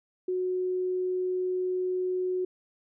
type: tone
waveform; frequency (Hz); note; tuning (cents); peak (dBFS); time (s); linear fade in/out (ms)
sine; 367.1; F#4; -14; -26; 0.28-2.45; 5
effects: none